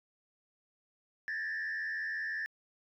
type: tone with frequency modulation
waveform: sine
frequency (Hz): 1760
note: A6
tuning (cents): 0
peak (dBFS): -32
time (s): 1.28-2.46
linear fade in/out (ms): 0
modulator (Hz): 85.6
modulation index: 1
effects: tanh soft clip ceiling -32 dBFS